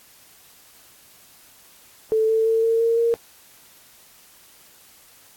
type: tone with pitch steps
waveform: sine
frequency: 440 / 444.9 / 449.8 / 454.7 / 459.7 / 464.8 Hz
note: A4 / A4 / A4 / A#4 / A#4 / A#4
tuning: 0 / +19 / +38 / -43 / -24 / -5 cents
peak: -16 dBFS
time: 2.12-3.14 s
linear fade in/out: 0 ms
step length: 170 ms
effects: white hiss -51 dBFS RMS until 5.36 s + AAC 64 kbps